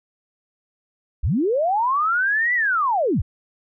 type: linear two-way sweep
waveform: sine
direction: up then down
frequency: 38.78 to 2000 to 38.78 Hz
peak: -17 dBFS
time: 1.23-3.22 s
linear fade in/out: 10 ms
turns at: 2.54 s
effects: none